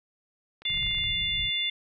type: clicks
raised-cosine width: 0.3 ms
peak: -31 dBFS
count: 11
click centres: 0.62 / 0.654 / 0.7 / 0.743 / 0.774 / 0.829 / 0.866 / 0.912 / 0.947 / 0.984 / 1.039 s
type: harmonic tone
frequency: 700 Hz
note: F5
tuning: 4 cents sharp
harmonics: 3 / 4 / 5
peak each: -32 / -34 / -27 dBFS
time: 0.65-1.7 s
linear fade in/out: 5 ms
type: low-pass noise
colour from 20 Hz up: pink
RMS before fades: -39 dBFS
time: 0.69-1.51 s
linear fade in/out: 20 ms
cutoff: 190 Hz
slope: 96 dB/octave
effects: none